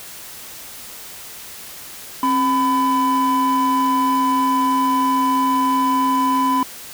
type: tone pair together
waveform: triangle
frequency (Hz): 266.7 / 1003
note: C4 / B5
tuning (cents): +33 / +26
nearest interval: octave + major seventh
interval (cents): 2293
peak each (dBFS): -16 / -13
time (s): 2.23-6.63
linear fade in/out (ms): 2
effects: tanh soft clip ceiling -10 dBFS + white hiss -36 dBFS RMS until 6.93 s